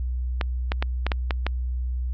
clicks, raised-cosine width 0.3 ms, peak -8 dBFS, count 7, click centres 0.412 / 0.719 / 0.825 / 1.066 / 1.118 / 1.308 / 1.466 s, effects added 62 Hz sine -24 dBFS peak until 2.13 s + low-pass 4000 Hz 12 dB/octave

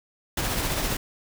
pink noise with tremolo, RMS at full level -25 dBFS, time 0.37-0.97 s, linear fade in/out 5 ms, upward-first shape triangle, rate 15 Hz, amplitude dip 40%, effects none

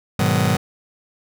sawtooth chord, G# minor seventh, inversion none, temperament just, 103.83 / 124.59 / 155.74 / 186.89 Hz, G#2 / B2 / D#3 / F#3, 0 / +16 / +2 / +18 cents, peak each -17 dBFS, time 0.19-0.57 s, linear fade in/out 5 ms, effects none

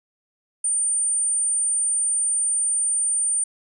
sine tone, 9020 Hz, C#9, 29 cents sharp, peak -19 dBFS, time 0.64-3.44 s, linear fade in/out 5 ms, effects none

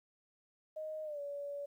sine tone with pitch glide, 622.3 to 570.7 Hz, D#5 to D5, 0 to -50 cents, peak -39 dBFS, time 0.76-1.66 s, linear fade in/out 10 ms, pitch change -150 cents, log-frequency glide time 1.04-1.2 s, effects 12-bit

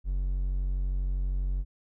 triangle tone, 46.25 Hz, F#1, in tune, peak -24 dBFS, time 0.04-1.65 s, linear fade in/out 50 ms, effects none

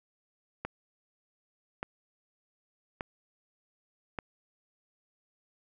click train, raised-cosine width 0.5 ms, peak -19 dBFS, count 4, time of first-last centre 0.65-4.188 s, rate 0.848 Hz, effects none

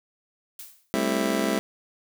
blue noise with exponential decay, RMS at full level -37 dBFS, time 0.59-0.93 s, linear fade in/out 2 ms, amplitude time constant 73 ms
25% pulse chord, A minor seventh, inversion third, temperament just, 198 / 220 / 264 / 330 Hz, G3 / A3 / C4 / E4, +18 / 0 / +16 / +2 cents, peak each -25 dBFS, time 0.94-1.59 s, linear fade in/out 0 ms
effects none

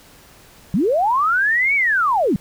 sine linear two-way sweep, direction up then down, 155.56 to 2300 to 155.56 Hz, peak -14 dBFS, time 0.74-2.36 s, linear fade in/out 0 ms, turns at 1.75 s, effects pink hiss -47 dBFS RMS until 2.4 s

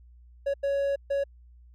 triangle tone bursts at uneven times, 558 Hz, C#5, 11 cents sharp, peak -22 dBFS, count 3, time 0.46-0.54 / 0.63-0.96 / 1.1-1.24 s, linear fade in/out 10 ms, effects added 60 Hz sine -50 dBFS peak until 1.74 s

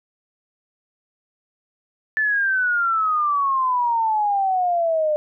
sine exponential sweep, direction down, 1760 to 598 Hz, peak -17 dBFS, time 2.17-5.16 s, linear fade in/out 0 ms, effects none

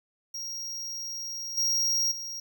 square tone with level steps, 5620 Hz, F8, 10 cents sharp, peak -34 / -24 / -35 dBFS, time 0.34-2.4 s, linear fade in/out 5 ms, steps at 1.57 / 2.11 s, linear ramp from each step 10 ms, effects none

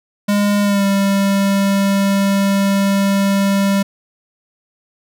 square tone with pitch glide, 204.3 to 197.45 Hz, G#3 to G3, -28 to +13 cents, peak -13 dBFS, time 0.28-3.83 s, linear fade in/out 10 ms, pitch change -59 cents, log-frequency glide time 0.62-0.85 s, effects none

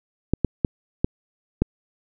clicks, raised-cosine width 3 ms, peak -5 dBFS, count 5, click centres 0.336 / 0.447 / 0.648 / 1.045 / 1.62 s, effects none

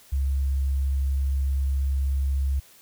sine tone with sample-and-hold, 68.1 Hz, C#2, 30 cents flat, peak -21 dBFS, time 0.12-2.6 s, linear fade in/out 10 ms, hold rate 11025 Hz, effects white hiss -53 dBFS RMS until 2.81 s

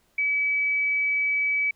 sine tone, 2288 Hz, D7, 46 cents flat, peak -21 dBFS, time 0.18-1.71 s, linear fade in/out 5 ms, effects pink hiss -66 dBFS RMS until 1.75 s

